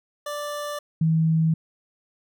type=tone pair in turn; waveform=25% pulse / sine; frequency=587.3 / 160.95 Hz; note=D5 / E3; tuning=0 / -41 cents; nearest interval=octave + minor seventh; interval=2241 cents; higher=first; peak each=-25 / -17 dBFS; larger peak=second; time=0.26-0.79 / 1.01-1.54 s; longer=neither; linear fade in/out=5 ms; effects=none